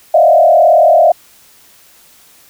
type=tone with frequency modulation; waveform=sine; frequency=659.3 Hz; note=E5; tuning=in tune; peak=-4 dBFS; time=0.14-1.12 s; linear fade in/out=5 ms; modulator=38.1 Hz; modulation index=1.6; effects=white hiss -45 dBFS RMS until 2.49 s